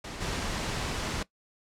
pink noise with level steps, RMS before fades -39 / -32 dBFS, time 0.04-1.23 s, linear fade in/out 5 ms, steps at 0.2 s, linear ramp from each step 20 ms, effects noise-tail reverb RT60 0.1 s tail -19 dB re dry + low-pass 7000 Hz 12 dB/octave

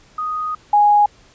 sine tone pair in turn, 1244.5 / 828 Hz, D#6 / G#5, 0 / -5 cents, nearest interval perfect fifth, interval 705 cents, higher first, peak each -20 / -9 dBFS, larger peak second, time 0.18-0.55 / 0.73-1.06 s, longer first, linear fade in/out 5 ms, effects pink hiss -50 dBFS RMS until 1.34 s + resampled to 16000 Hz

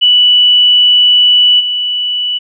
sine tone with level steps, 2960 Hz, F#7, in tune, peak -4 / -12 dBFS, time 0.01-2.39 s, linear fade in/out 20 ms, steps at 1.59 s, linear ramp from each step 20 ms, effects none

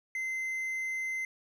triangle tone, 2067 Hz, C7, 22 cents flat, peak -30 dBFS, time 0.15-1.25 s, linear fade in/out 2 ms, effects none

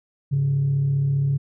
sine tone pair together, 104.8 / 139.89 Hz, G#2 / C#3, +16 / +16 cents, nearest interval perfect fourth, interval 500 cents, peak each -29 / -17 dBFS, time 0.31-1.38 s, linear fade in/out 20 ms, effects tanh soft clip ceiling -14 dBFS

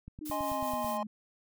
click train, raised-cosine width 5 ms, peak -32 dBFS, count 8, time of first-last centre 0.08-0.846 s, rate 9.14 Hz
sine linear sweep, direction down, 309.5 to 211 Hz, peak -38 dBFS, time 0.21-1.07 s, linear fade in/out 5 ms
blue noise with tremolo, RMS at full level -43 dBFS, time 0.25-0.98 s, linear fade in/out 10 ms, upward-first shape sine, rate 5.1 Hz, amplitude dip 50%
triangle chord, Ab major, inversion second, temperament equal, 622.3 / 830.6 / 1046.5 Hz, Eb5 / Ab5 / C6, 0 / 0 / 0 cents, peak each -34 dBFS, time 0.31-1.03 s, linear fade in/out 2 ms
effects none

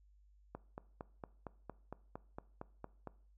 click train, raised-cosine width 1 ms, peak -30 dBFS, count 12, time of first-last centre 0.55-3.073 s, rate 4.36 Hz, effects noise-tail reverb RT60 0.5 s tail -20 dB re dry + added 50 Hz sine -63 dBFS peak until 3.37 s

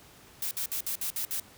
blue noise bursts, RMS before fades -32 dBFS, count 7, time 0.42-1.399 s, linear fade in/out 2 ms, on 91 ms, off 57 ms, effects pink hiss -54 dBFS RMS until 1.57 s + high-pass 60 Hz 12 dB/octave

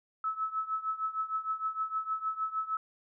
sine tone with tremolo, 1300 Hz, E6, 24 cents flat, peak -27 dBFS, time 0.24-2.77 s, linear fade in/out 2 ms, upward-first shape triangle, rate 6.5 Hz, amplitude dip 90%, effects none

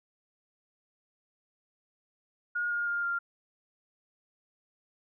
sine tone with pitch steps, 1433 / 1419.8 / 1406.8 / 1393.8 Hz, F6 / F6 / F6 / F6, +44 / +28 / +12 / -4 cents, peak -28 dBFS, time 2.55-3.19 s, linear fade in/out 10 ms, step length 160 ms, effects none

